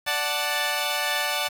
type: chord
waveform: 10% pulse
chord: D major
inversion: none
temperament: equal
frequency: 587.3 / 740 / 880 Hz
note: D5 / F#5 / A5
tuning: 0 / 0 / 0 cents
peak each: -20 dBFS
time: 0.06-1.49 s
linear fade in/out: 20 ms
effects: 7-bit